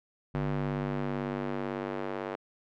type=tone with high-pass filter sweep; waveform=square; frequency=49 Hz; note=G1; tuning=in tune; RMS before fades=-33 dBFS; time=0.34-2.36 s; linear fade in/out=10 ms; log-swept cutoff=130 to 420 Hz; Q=1.2; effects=low-pass 2000 Hz 12 dB/octave